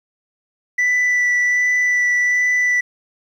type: tone with vibrato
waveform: sine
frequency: 1975.5 Hz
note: B6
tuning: in tune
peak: -11 dBFS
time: 0.78-2.81 s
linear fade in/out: 10 ms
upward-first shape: sine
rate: 1.3 Hz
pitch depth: 10 cents each way
effects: tanh soft clip ceiling -13 dBFS + 8-bit

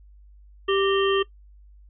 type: harmonic tone with a mistuned harmonic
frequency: 392 Hz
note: G4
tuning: in tune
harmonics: 1 / 3 / 5 / 7 / 8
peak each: -20 / -27 / -32 / -32 / -29 dBFS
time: 0.68-1.23 s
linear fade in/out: 10 ms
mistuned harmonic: 5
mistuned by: -110 cents
effects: noise-tail reverb RT60 0.1 s tail -19 dB re dry + added 50 Hz sine -47 dBFS peak until 1.89 s

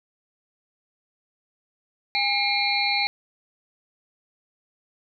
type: tone cluster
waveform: sine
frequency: 813 / 2149 / 2388 / 3976 / 4316 Hz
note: G#5 / C7 / D7 / B7 / C#8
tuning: -37 / +46 / +28 / +11 / -47 cents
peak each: -27 dBFS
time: 2.15-3.07 s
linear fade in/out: 0 ms
effects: none

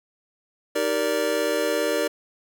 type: chord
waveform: square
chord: Eb major seventh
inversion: none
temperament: just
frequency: 311.1 / 388.9 / 466.7 / 583.4 Hz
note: Eb4 / G4 / Bb4 / D5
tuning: 0 / -14 / +2 / -12 cents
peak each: -30 / -30 / -27 / -26 dBFS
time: 0.75-2.08 s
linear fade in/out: 10 ms
effects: none

